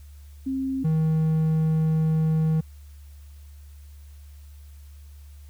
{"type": "tone pair in turn", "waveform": ["sine", "triangle"], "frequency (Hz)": [266.3, 158.34], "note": ["C4", "D#3"], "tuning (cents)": [31, 31], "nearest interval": "major sixth", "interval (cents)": 900, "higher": "first", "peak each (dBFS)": [-24, -17], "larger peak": "second", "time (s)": [[0.46, 0.84], [0.84, 2.61]], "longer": "second", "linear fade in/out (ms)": 10, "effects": ["added 72 Hz sine -42 dBFS peak until 5.49 s", "white hiss -60 dBFS RMS until 5.49 s"]}